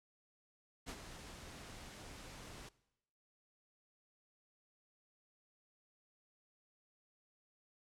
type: noise with ADSR envelope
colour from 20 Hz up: pink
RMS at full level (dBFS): -44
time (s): 0.86-2.69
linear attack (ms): 30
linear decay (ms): 67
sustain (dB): -8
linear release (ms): 4
effects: noise-tail reverb RT60 0.9 s tail -21 dB re dry + low-pass 9000 Hz 12 dB/octave